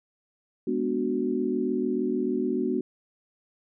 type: chord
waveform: sine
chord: G# half-diminished seventh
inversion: none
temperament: equal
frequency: 207.7 / 246.9 / 293.7 / 370 Hz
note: G#3 / B3 / D4 / F#4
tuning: 0 / 0 / 0 / 0 cents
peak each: -33 / -28 / -31 / -28 dBFS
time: 0.67-2.81 s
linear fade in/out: 5 ms
effects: none